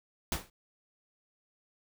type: noise with exponential decay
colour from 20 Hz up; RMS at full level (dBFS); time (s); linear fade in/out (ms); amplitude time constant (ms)
pink; -28; 0.32-0.5; 2; 39
effects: none